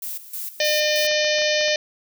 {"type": "noise with tremolo", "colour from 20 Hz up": "violet", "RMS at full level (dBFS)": -30, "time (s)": [0.02, 1.07], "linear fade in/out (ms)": 5, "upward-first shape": "square", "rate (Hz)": 3.2, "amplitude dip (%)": 75}
{"type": "harmonic tone", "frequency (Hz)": 605, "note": "D#5", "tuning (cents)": -49, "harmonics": [1, 3, 4, 5, 6, 7, 8, 9, 10], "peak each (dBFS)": [-21, -26, -27, -28, -29, -29, -30, -31, -31], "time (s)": [0.6, 1.76], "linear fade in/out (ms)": 2}
{"type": "clicks", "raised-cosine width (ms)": 0.3, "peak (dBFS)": -21, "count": 7, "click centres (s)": [1.05, 1.114, 1.246, 1.385, 1.419, 1.611, 1.682]}
{"effects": []}